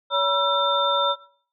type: tone cluster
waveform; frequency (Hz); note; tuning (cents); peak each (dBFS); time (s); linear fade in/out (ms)
sine; 564 / 967 / 1342 / 3595; C#5 / B5 / E6 / A7; +30 / -37 / +31 / +36; -24; 0.1-1.16; 50
effects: noise-tail reverb RT60 0.5 s tail -17 dB re dry